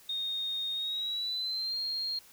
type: tone with pitch glide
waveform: sine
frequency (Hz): 3700 to 4226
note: A#7 to C8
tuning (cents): -14 to +16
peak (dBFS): -31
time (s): 0.09-2.19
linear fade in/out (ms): 5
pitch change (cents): +230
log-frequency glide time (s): 0.73-1.79
effects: white hiss -57 dBFS RMS until 2.32 s